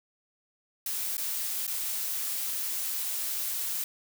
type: noise with dropouts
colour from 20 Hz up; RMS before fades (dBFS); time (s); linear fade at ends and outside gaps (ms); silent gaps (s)
blue; -32; 0.86-3.84; 2; 1.17-1.179 / 1.668-1.677
effects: none